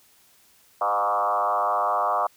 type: tone with frequency modulation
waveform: sine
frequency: 925 Hz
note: A#5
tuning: 14 cents flat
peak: -20 dBFS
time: 0.81-2.27 s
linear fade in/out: 5 ms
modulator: 105 Hz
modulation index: 3.1
effects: white hiss -58 dBFS RMS until 2.36 s